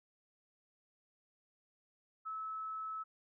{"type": "tone", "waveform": "sine", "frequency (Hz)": 1300, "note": "E6", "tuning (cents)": -24, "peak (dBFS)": -39, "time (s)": [2.25, 3.04], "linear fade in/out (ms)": 20, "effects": []}